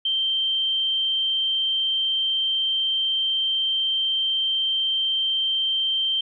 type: tone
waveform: sine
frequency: 3136 Hz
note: G7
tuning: in tune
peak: -20 dBFS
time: 0.05-6.21 s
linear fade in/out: 5 ms
effects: none